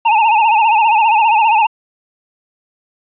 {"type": "tone with vibrato", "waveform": "square", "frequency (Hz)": 880, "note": "A5", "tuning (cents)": 0, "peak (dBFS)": -9, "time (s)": [0.05, 1.67], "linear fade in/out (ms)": 10, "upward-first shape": "sine", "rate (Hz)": 15, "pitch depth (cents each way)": 97, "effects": ["resampled to 8000 Hz", "8-bit"]}